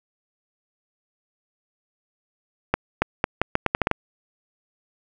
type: accelerating click train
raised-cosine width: 0.5 ms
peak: -3 dBFS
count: 10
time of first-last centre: 2.74-3.914 s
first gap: 280 ms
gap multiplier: 0.79
effects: none